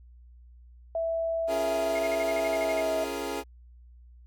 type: tone with pitch glide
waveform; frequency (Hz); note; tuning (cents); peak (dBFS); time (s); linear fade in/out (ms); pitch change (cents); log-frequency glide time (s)
sine; 659 to 643.9; E5 to E5; -1 to -41; -26; 0.95-3.04; 2; -40; 2.37-2.9
type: chord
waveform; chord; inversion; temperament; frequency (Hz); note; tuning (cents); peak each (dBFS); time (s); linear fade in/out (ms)
25% pulse; Bb minor seventh; first; equal with one note detuned; 277.2 / 342.8 / 415.3 / 466.2; Db4 / F4 / Ab4 / Bb4; 0 / -32 / 0 / 0; -33 / -34 / -31 / -34; 1.47-3.44; 50
type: tone bursts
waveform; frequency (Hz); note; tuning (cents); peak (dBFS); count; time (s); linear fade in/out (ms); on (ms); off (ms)
sine; 2133; C7; +33; -33; 11; 1.95-2.81; 5; 40; 42
effects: added 60 Hz sine -49 dBFS peak until 4.26 s